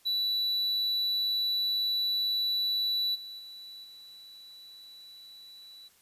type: tone with level steps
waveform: triangle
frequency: 3951 Hz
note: B7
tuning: in tune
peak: -25 / -39 / -42 / -46 dBFS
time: 0.05-5.89 s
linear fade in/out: 20 ms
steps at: 3.14 / 3.38 / 3.83 s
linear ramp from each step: 20 ms
effects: white hiss -63 dBFS RMS until 6.01 s + resampled to 32000 Hz